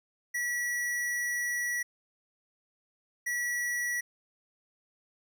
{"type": "tone pair in turn", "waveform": "square", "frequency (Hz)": [1938, 1938], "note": ["B6", "B6"], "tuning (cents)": [-33, -33], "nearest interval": "unison", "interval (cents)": 0, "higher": "neither", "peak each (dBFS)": [-30, -30], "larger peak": "neither", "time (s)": [[0.34, 1.83], [3.26, 4.01]], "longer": "first", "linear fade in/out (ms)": 10, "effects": []}